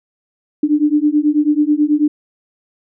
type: beating tone pair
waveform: sine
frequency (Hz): 293.7 / 302.9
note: D4 / D#4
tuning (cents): 0 / -46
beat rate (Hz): 9.2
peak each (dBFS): -14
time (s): 0.63-2.08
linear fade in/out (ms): 5
effects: none